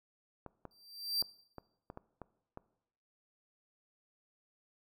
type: clicks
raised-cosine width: 1 ms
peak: -31 dBFS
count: 8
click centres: 0.463 / 0.653 / 1.225 / 1.583 / 1.901 / 1.974 / 2.217 / 2.574 s
type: tone with exponential growth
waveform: 45% pulse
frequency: 4699 Hz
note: D8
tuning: in tune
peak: -27 dBFS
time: 0.71-1.22 s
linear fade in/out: 1 ms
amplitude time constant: 110 ms
effects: noise-tail reverb RT60 0.8 s tail -20 dB re dry